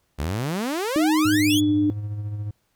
sawtooth exponential sweep, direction up, 65.41 to 3520 Hz, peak -20 dBFS, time 0.18-1.61 s, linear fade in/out 20 ms
sine tone with pitch glide, 311.1 to 300.5 Hz, D#4 to D4, 0 to +40 cents, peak -17 dBFS, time 0.96-1.9 s, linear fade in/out 0 ms, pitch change -60 cents, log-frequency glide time 1.15-1.53 s
triangle tone with tremolo, 104.2 Hz, G#2, 6 cents sharp, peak -23 dBFS, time 1.25-2.51 s, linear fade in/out 5 ms, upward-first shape sine, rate 14 Hz, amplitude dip 40%
sine tone with exponential decay, 3406 Hz, G#7, 43 cents sharp, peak -24 dBFS, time 1.5-1.93 s, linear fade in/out 5 ms, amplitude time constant 92 ms
effects pink hiss -69 dBFS RMS until 2.75 s

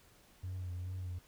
triangle tone with vibrato, 90.8 Hz, F#2, 32 cents flat, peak -35 dBFS, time 0.43-1.19 s, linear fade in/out 10 ms, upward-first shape sine, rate 2.4 Hz, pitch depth 40 cents each way, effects tanh soft clip ceiling -34 dBFS + pink hiss -64 dBFS RMS until 1.27 s

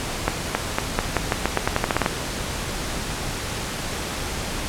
accelerating click train, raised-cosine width 0.5 ms, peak -3 dBFS, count 15, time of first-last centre 0.28-2.061 s, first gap 270 ms, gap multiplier 0.87, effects pink hiss -28 dBFS RMS until 4.68 s + low-pass 10000 Hz 12 dB/octave

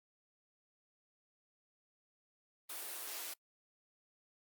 white high-pass noise, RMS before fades -44 dBFS, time 2.69-3.34 s, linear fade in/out 10 ms, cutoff 290 Hz, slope 96 dB/octave, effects noise-tail reverb RT60 0.1 s tail -24 dB re dry + Opus 32 kbps

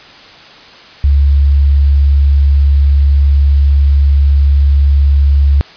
sine tone, 70.3 Hz, C#2, 25 cents sharp, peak -5 dBFS, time 1.04-5.61 s, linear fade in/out 0 ms, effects white hiss -36 dBFS RMS until 5.76 s + resampled to 11025 Hz

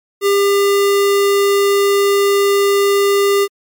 square tone, 400.4 Hz, G4, 37 cents sharp, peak -11 dBFS, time 0.21-3.48 s, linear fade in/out 50 ms, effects MP3 96 kbps

